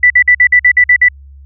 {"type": "tone bursts", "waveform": "sine", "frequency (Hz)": 1975.5, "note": "B6", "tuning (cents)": 0, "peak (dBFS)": -3, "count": 9, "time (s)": [0.03, 1.086], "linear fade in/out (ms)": 5, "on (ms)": 72, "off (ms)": 51, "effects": ["added 69 Hz sine -33 dBFS peak until 1.45 s"]}